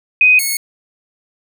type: tone pair in turn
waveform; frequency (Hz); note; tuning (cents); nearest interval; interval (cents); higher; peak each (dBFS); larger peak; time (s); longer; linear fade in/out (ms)
sine / 5% pulse; 2503 / 2193; D#7 / C#7; +10 / -19; major second; 229; first; -6; neither; 0.21-0.39 / 0.39-0.57; neither; 2
effects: none